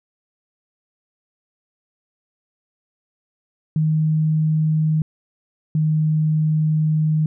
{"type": "tone pair in turn", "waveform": "sine", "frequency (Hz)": [156.1, 155.25], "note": ["D#3", "D#3"], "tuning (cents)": [6, -3], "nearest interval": "unison", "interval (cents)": 9, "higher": "first", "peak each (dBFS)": -15, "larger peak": "neither", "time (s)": [[3.76, 5.02], [5.75, 7.26]], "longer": "second", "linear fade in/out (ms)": 2, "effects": []}